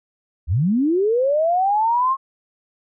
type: linear sweep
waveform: sine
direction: up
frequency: 63.7 to 1088 Hz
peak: -15 dBFS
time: 0.47-2.17 s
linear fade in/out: 50 ms
effects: none